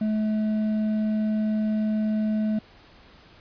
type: tone with hard clipping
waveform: triangle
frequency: 215.1 Hz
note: A3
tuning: 39 cents flat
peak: -23 dBFS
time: 0.01-2.59 s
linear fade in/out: 5 ms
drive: 8 dB
effects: pink hiss -52 dBFS RMS until 3.4 s + resampled to 11025 Hz